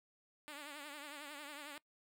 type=tone with vibrato; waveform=5% pulse; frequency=291.8 Hz; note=D4; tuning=11 cents flat; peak=-36 dBFS; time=0.48-1.78 s; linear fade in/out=0 ms; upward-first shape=triangle; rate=11 Hz; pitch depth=98 cents each way; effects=noise-tail reverb RT60 0.1 s tail -21 dB re dry